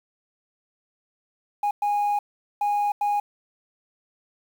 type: tone bursts at uneven times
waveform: sine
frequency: 823 Hz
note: G#5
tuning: 16 cents flat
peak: -18 dBFS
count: 4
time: 1.63-1.71 / 1.82-2.19 / 2.61-2.92 / 3.01-3.2 s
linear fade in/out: 5 ms
effects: tanh soft clip ceiling -19 dBFS + 8-bit